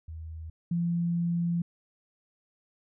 sine tone pair in turn, 80.2 / 171.17 Hz, E2 / F3, -47 / -34 cents, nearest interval octave + minor second, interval 1313 cents, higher second, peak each -37 / -25 dBFS, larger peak second, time 0.08-0.5 / 0.71-1.62 s, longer second, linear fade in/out 5 ms, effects none

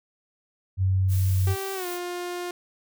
sine tone, 94.6 Hz, F#2, 39 cents sharp, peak -19 dBFS, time 0.77-1.56 s, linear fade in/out 50 ms
blue noise, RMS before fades -38 dBFS, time 1.08-2 s, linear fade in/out 50 ms
sawtooth tone with pitch glide, 388.3 to 354 Hz, G4 to F4, -16 to +23 cents, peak -26 dBFS, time 1.47-2.51 s, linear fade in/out 2 ms, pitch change -161 cents, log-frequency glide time 1.74-1.87 s
effects none

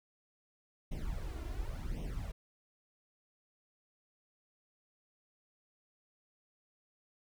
brown noise with flanger, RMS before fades -39 dBFS, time 0.91-2.32 s, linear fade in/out 10 ms, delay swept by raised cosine 0.33 to 2.93 ms, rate 0.91 Hz, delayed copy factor +0.85, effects none

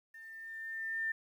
sine tone with level ramp, 1799 Hz, A6, 38 cents sharp, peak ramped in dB -49 to -31 dBFS, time 0.14-1.12 s, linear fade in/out 5 ms, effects 11-bit

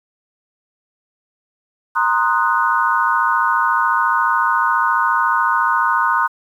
sine chord, C half-diminished seventh, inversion third, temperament equal, 932.3 / 1046.5 / 1244.5 / 1480 Hz, Bb5 / C6 / Eb6 / Gb6, 0 / 0 / 0 / 0 cents, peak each -19 dBFS, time 1.95-6.28 s, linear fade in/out 20 ms, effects 8-bit

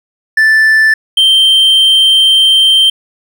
triangle tone pair in turn, 1760 / 3136 Hz, A6 / G7, 0 / 0 cents, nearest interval minor seventh, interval 1000 cents, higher second, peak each -3 dBFS, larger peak neither, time 0.37-0.94 / 1.17-2.9 s, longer second, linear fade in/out 5 ms, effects none

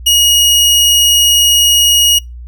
sawtooth tone, 2886 Hz, F#7, 44 cents flat, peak -3 dBFS, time 0.06-2.19 s, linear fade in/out 10 ms, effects noise-tail reverb RT60 0.2 s tail -25 dB re dry + added 60 Hz sine -26 dBFS peak until 2.47 s

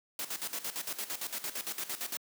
white noise with tremolo, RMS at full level -36 dBFS, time 0.19-2.17 s, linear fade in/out 2 ms, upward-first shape square, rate 8.8 Hz, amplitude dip 75%, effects high-pass 200 Hz 12 dB/octave

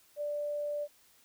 sine tone, 587.3 Hz, D5, in tune, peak -32 dBFS, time 0.16-0.88 s, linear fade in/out 50 ms, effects white hiss -64 dBFS RMS until 1.24 s

